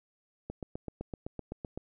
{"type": "click train", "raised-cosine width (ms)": 2, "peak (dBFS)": -24, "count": 11, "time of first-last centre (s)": [0.5, 1.776], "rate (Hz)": 7.84, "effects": []}